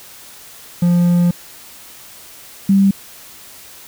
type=tone pair in turn; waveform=triangle / sine; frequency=174.7 / 196.09 Hz; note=F3 / G3; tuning=+1 / +1 cents; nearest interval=major second; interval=200 cents; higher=second; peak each=-8 dBFS; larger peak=neither; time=0.82-1.31 / 2.69-2.91 s; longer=first; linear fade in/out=5 ms; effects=white hiss -39 dBFS RMS until 3.87 s